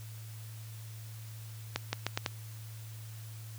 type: accelerating click train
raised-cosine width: 0.2 ms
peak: -13 dBFS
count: 5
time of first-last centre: 1.76-2.262 s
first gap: 170 ms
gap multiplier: 0.8
effects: added 110 Hz sine -43 dBFS peak until 3.58 s + white hiss -54 dBFS RMS until 3.58 s